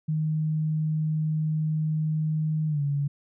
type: tone with pitch glide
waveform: sine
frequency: 155.56 to 142.65 Hz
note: D#3 to C#3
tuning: 0 to +50 cents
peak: -23 dBFS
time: 0.08-3.08 s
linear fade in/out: 10 ms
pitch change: -150 cents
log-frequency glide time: 2.68-2.82 s
effects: none